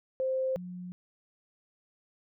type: tone pair in turn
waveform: sine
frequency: 523.3 / 179.64 Hz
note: C5 / F3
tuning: 0 / +49 cents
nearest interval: octave + perfect fifth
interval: 1851 cents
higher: first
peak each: -27 / -38 dBFS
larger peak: first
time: 0.2-0.56 / 0.56-0.92 s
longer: neither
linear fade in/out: 0 ms
effects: none